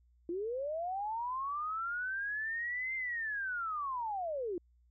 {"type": "linear two-way sweep", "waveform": "sine", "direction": "up then down", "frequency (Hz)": [329.6, 2100, 329.6], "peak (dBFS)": -34, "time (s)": [0.29, 4.58], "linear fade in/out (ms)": 2, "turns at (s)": 2.95, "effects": ["added 60 Hz sine -64 dBFS peak until 4.9 s"]}